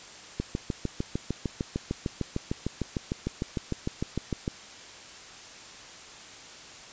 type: click train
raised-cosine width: 3 ms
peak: -15 dBFS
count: 28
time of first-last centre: 0.4-4.479 s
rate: 6.62 Hz
effects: white hiss -46 dBFS RMS until 6.92 s + resampled to 16000 Hz